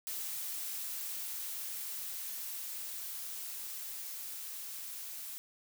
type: noise with level ramp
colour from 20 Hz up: blue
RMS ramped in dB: -39 to -44 dBFS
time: 0.07-5.38 s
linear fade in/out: 0 ms
effects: none